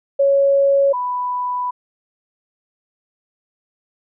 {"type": "tone pair in turn", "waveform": "sine", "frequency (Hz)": [555, 990.6], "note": ["C#5", "B5"], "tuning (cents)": [2, 5], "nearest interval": "minor seventh", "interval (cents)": 1003, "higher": "second", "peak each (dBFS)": [-11, -19], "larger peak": "first", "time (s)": [[0.19, 0.93], [0.93, 1.71]], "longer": "second", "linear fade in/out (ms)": 10, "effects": []}